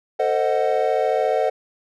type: chord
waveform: triangle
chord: A diminished seventh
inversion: none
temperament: equal with one note detuned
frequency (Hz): 449 / 523.3 / 622.3 / 740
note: A4 / C5 / Eb5 / Gb5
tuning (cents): +35 / 0 / 0 / 0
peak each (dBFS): -21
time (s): 0.19-1.5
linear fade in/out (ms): 10
effects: none